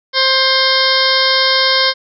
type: harmonic tone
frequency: 528 Hz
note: C5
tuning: 16 cents sharp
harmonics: 1 / 2 / 3 / 4 / 6 / 7 / 8 / 9 / 10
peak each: -19 / -19 / -19 / -19 / -19 / -19 / -19 / -19 / -19 dBFS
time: 0.13-1.94 s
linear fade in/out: 50 ms
effects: none